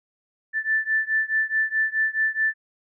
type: beating tone pair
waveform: sine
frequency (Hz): 1760 / 1764.7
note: A6 / A6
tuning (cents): 0 / +5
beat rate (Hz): 4.7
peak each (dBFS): -23 / -24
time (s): 0.53-2.54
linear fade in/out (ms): 50
effects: none